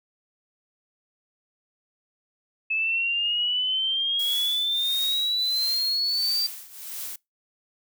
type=exponential sweep; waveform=sine; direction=up; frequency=2599 to 4699 Hz; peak=-22 dBFS; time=2.7-6.47 s; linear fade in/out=10 ms
type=noise with tremolo; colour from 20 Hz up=blue; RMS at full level=-33 dBFS; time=4.19-7.16 s; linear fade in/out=5 ms; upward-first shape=triangle; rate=1.5 Hz; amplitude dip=85%
effects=noise-tail reverb RT60 0.2 s tail -25 dB re dry